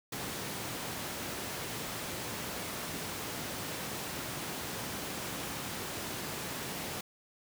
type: high-pass noise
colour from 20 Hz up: pink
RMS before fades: -39 dBFS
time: 0.12-7.01 s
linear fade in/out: 5 ms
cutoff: 110 Hz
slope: 12 dB/octave
effects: none